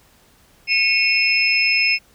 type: tone cluster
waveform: sine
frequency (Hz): 2193 / 2478 / 2692 / 5170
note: C#7 / D#7 / E7 / E8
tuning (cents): -19 / -8 / +36 / -34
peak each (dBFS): -20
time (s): 0.67-1.99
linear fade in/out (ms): 50
effects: pink hiss -54 dBFS RMS until 2.14 s